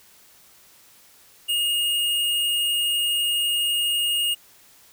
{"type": "tone", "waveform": "square", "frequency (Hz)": 2852, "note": "F7", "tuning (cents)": 36, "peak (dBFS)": -21, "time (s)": [1.48, 4.35], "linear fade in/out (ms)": 20, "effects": ["white hiss -53 dBFS RMS until 4.92 s"]}